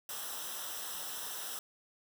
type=noise with comb filter; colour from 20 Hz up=white; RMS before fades=-41 dBFS; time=0.09-1.59 s; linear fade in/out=2 ms; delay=0.44 ms; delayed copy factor=-0.75; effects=none